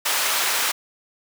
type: high-pass noise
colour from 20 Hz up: pink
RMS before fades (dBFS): -22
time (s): 0.05-0.72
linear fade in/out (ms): 10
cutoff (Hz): 980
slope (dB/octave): 12
effects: none